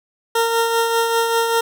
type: tone with tremolo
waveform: 20% pulse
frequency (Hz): 460.1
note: A#4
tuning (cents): -23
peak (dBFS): -9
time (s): 0.35-1.61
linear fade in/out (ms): 5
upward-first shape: triangle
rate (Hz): 5.1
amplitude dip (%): 45
effects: none